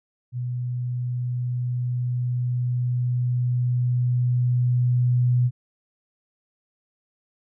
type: tone with level ramp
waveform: sine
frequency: 123.47 Hz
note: B2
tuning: in tune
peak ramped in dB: -25 to -16 dBFS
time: 0.32-5.51 s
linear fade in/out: 50 ms
effects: none